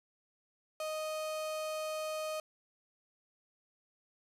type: tone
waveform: 35% pulse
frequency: 622.3 Hz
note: D#5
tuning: in tune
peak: -34 dBFS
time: 0.8-2.4 s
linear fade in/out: 2 ms
effects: resampled to 32000 Hz